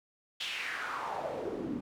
pink noise with band-pass filter sweep, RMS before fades -37 dBFS, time 0.4-1.81 s, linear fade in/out 10 ms, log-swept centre 3400 to 230 Hz, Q 3.4, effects none

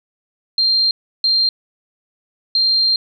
sine tone bursts at uneven times, 4181 Hz, C8, 2 cents flat, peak -12 dBFS, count 3, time 0.58-0.91 / 1.24-1.49 / 2.55-2.96 s, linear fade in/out 2 ms, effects none

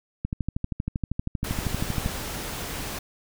click train, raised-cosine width 5 ms, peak -14 dBFS, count 24, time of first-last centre 0.25-2.061 s, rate 12.7 Hz
pink noise, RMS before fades -33 dBFS, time 1.44-2.99 s, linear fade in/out 5 ms
effects none

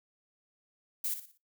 violet noise with echo, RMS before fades -33 dBFS, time 1.04-1.14 s, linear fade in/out 5 ms, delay 59 ms, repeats 4, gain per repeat -9 dB, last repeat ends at 1.376 s, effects noise-tail reverb RT60 0.2 s tail -21 dB re dry

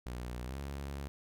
sawtooth tone with pitch glide, 61 to 69.67 Hz, B1 to C#2, -21 to +9 cents, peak -35 dBFS, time 0.06-1.08 s, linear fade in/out 0 ms, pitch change +230 cents, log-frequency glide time 0.43-0.58 s, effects none

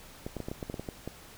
clicks, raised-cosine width 2 ms, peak -22 dBFS, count 11, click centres 0.265 / 0.367 / 0.403 / 0.485 / 0.515 / 0.628 / 0.699 / 0.742 / 0.796 / 0.888 / 1.076 s, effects pink hiss -51 dBFS RMS until 1.37 s

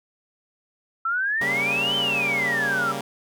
sine exponential two-way sweep, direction up then down, 1318.5 to 3118 to 1318.5 Hz, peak -21 dBFS, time 1.05-2.92 s, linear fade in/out 5 ms, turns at 1.96 s
10% pulse chord, G diminished, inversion second, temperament equal, 138.59 / 196 / 233.1 Hz, Db3 / G3 / Bb3, 0 / 0 / 0 cents, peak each -24 / -24 / -25 dBFS, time 1.41-3.01 s, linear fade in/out 2 ms
effects none

